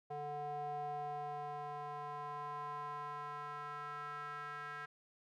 square tone with band-pass filter sweep, 146.9 Hz, D3, 1 cent sharp, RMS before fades -44 dBFS, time 0.1-4.86 s, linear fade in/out 10 ms, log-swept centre 650 to 1500 Hz, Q 4.4, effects none

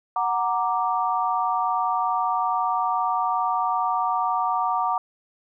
sine chord, Gb augmented, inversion none, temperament equal, 740 / 932.3 / 1174.7 Hz, Gb5 / Bb5 / D6, 0 / 0 / 0 cents, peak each -25 dBFS, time 0.16-4.98 s, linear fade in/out 2 ms, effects none

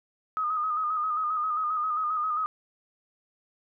sine tone with vibrato, 1244.5 Hz, D#6, in tune, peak -25 dBFS, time 0.37-2.46 s, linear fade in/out 0 ms, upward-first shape square, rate 7.5 Hz, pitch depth 41 cents each way, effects none

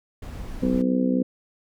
brown noise, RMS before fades -34 dBFS, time 0.22-0.82 s, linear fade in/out 5 ms
harmonic tone, 63.6 Hz, C2, 48 cents flat, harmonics 3 / 4 / 5 / 6 / 7 / 8, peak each -25 / -21 / -32 / -35 / -36 / -29 dBFS, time 0.62-1.23 s, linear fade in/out 10 ms
effects none

